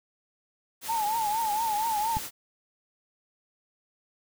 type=noise; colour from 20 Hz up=white; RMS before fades=-37 dBFS; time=0.81-2.31 s; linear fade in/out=50 ms
type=tone with vibrato; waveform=sine; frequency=873 Hz; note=A5; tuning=14 cents flat; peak=-25 dBFS; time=0.88-2.19 s; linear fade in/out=20 ms; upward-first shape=triangle; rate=4.3 Hz; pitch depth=120 cents each way
type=click; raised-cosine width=5 ms; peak=-20 dBFS; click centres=2.169 s
effects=none